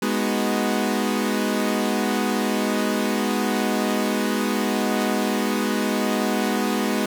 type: chord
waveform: sawtooth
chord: G# minor seventh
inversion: none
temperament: equal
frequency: 207.7 / 246.9 / 311.1 / 370 Hz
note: G#3 / B3 / D#4 / F#4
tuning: 0 / 0 / 0 / 0 cents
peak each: -20 / -21 / -25 / -25 dBFS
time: 0.02-7.06 s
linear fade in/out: 5 ms
effects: none